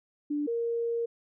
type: tone pair in turn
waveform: sine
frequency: 293.7 / 466.2 Hz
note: D4 / A#4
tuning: 0 / 0 cents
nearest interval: minor sixth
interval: 800 cents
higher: second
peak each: -27 dBFS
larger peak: neither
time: 0.3-0.47 / 0.47-1.06 s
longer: second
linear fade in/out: 10 ms
effects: none